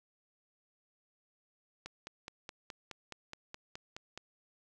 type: click train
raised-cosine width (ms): 0.2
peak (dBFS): -26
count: 12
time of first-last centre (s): 1.86-4.176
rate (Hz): 4.75
effects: none